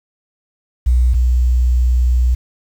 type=tone pair in turn; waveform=sine; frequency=61.5 / 61.5 Hz; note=B1 / B1; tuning=-7 / -7 cents; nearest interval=unison; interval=0 cents; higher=neither; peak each=-9 / -10 dBFS; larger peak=first; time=0.86-1.14 / 1.14-2.35 s; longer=second; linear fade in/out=10 ms; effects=7-bit